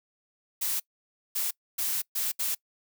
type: noise bursts at uneven times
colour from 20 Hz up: blue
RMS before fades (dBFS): -29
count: 5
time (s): 0.61-0.8 / 1.35-1.51 / 1.78-2.02 / 2.15-2.32 / 2.39-2.55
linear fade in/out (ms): 10
effects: noise-tail reverb RT60 0.1 s tail -24 dB re dry